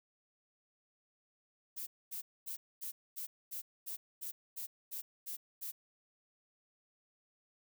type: noise bursts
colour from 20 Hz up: violet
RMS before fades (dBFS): -42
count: 12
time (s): 1.76-5.72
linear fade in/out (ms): 20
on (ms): 110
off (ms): 240
effects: none